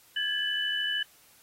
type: tone cluster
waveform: sine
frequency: 1643 / 1716 / 2988 Hz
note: G#6 / A6 / F#7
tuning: -19 / -44 / +16 cents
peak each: -34 / -33 / -29 dBFS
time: 0.16-1.03 s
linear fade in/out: 5 ms
effects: white hiss -59 dBFS RMS until 1.42 s + AAC 48 kbps